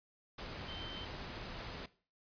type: tone in noise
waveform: sine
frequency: 3100 Hz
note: G7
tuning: 20 cents flat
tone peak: -46 dBFS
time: 0.68-1.05 s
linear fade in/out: 5 ms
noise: pink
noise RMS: -45 dBFS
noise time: 0.38-1.86 s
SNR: -4 dB
effects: noise-tail reverb RT60 0.4 s tail -18 dB re dry + resampled to 11025 Hz